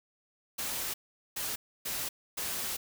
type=noise bursts at uneven times; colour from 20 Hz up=white; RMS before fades=-35 dBFS; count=4; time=0.58-0.94 / 1.36-1.56 / 1.85-2.09 / 2.37-2.77 s; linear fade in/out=10 ms; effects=none